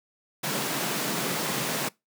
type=high-pass noise; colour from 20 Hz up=pink; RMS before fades=-29 dBFS; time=0.43-1.89 s; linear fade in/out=10 ms; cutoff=130 Hz; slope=96 dB/octave; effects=noise-tail reverb RT60 0.2 s tail -23 dB re dry